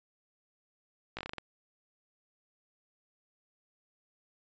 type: slowing click train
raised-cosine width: 0.3 ms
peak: -22 dBFS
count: 8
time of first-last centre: 1.17-1.383 s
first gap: 17 ms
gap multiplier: 1.19
effects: resampled to 16000 Hz